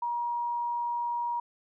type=tone; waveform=sine; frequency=952 Hz; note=A#5; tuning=36 cents sharp; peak=-28 dBFS; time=0.02-1.4 s; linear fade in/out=5 ms; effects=none

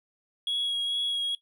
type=tone with vibrato; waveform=triangle; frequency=3322 Hz; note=G#7; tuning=in tune; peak=-24 dBFS; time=0.47-1.35 s; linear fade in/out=2 ms; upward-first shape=sine; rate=2.3 Hz; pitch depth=13 cents each way; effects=noise-tail reverb RT60 0.1 s tail -17 dB re dry + tanh soft clip ceiling -20 dBFS

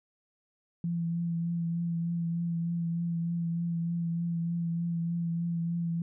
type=tone with vibrato; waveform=sine; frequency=169.1 Hz; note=E3; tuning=44 cents sharp; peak=-28 dBFS; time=0.84-6.02 s; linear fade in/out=2 ms; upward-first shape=triangle; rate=3.3 Hz; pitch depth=24 cents each way; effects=none

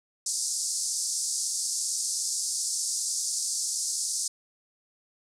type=band-pass noise; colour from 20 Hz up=white; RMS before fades=-30 dBFS; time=0.26-4.28 s; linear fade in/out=5 ms; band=4800 to 9400 Hz; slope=48 dB/octave; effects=none

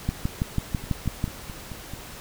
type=two click trains; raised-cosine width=5 ms; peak=-23 / -11 dBFS; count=6 / 8; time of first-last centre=0.84-1.936 / 0.09-1.241 s; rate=4.56 / 6.08 Hz; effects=pink hiss -41 dBFS RMS until 2.2 s

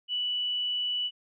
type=tone; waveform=sine; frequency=2960 Hz; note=F#7; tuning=in tune; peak=-27 dBFS; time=0.08-1.11 s; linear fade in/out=50 ms; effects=none

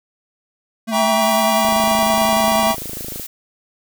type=tone with vibrato; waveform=square; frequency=220 Hz; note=A3; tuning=in tune; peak=-22 dBFS; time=0.87-2.73 s; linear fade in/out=20 ms; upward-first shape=sine; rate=10 Hz; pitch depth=53 cents each way
type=chord; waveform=square; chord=E diminished seventh; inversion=none; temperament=just; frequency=659.3 / 791.1 / 949.3 / 1139.2 Hz; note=E5 / G5 / Bb5 / Db6; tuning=0 / +16 / +31 / +47 cents; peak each=-19 / -21 / -22 / -23 dBFS; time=0.91-2.76 s; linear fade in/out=50 ms
type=noise; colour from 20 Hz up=blue; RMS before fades=-30 dBFS; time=1.21-3.27 s; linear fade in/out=10 ms
type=click train; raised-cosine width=2 ms; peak=-18 dBFS; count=42; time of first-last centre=1.65-3.197 s; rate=26.5 Hz
effects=none

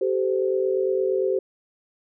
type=tone cluster; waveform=sine; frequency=384.6 / 433.3 / 516 Hz; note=G4 / A4 / C5; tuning=-33 / -27 / -24 cents; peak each=-22 / -28 / -25 dBFS; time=0.01-1.39 s; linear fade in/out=5 ms; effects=none

